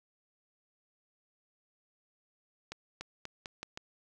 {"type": "accelerating click train", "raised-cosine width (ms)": 0.2, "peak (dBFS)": -23, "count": 6, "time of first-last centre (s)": [2.72, 3.774], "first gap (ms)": 290, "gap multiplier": 0.84, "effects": []}